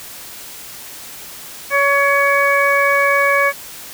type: harmonic tone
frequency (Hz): 562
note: C#5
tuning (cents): +24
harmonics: 1 / 2 / 3 / 4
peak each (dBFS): -17 / -17 / -17 / -17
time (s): 1.7-3.53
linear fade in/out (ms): 50
effects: white hiss -34 dBFS RMS until 3.93 s